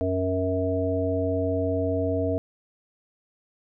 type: harmonic tone with a mistuned harmonic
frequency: 92.5 Hz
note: F#2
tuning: in tune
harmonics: 1 / 3 / 5 / 7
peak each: -28 / -28 / -28 / -28 dBFS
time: 0.01-2.38 s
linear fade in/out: 0 ms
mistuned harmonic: 5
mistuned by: +18 cents
effects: none

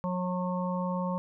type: harmonic tone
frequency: 181.2 Hz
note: F#3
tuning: 36 cents flat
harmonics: 1 / 3 / 5 / 6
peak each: -30 / -35 / -37 / -38 dBFS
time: 0.04-1.18 s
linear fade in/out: 0 ms
effects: none

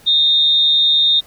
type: tone with amplitude modulation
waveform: sine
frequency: 3675 Hz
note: A#7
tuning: 25 cents flat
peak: -8 dBFS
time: 0.06-1.21 s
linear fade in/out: 20 ms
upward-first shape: sine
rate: 296 Hz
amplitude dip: 45%
effects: pink hiss -46 dBFS RMS until 1.26 s

